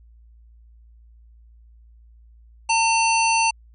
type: harmonic tone with a mistuned harmonic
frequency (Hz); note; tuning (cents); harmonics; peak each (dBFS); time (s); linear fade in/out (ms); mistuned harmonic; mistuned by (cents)
900; A5; +39; 1 / 3 / 5 / 7 / 9 / 10; -19 / -21 / -29 / -26 / -30 / -32; 2.69-3.51; 10; 7; -70
effects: added 57 Hz sine -47 dBFS peak until 3.74 s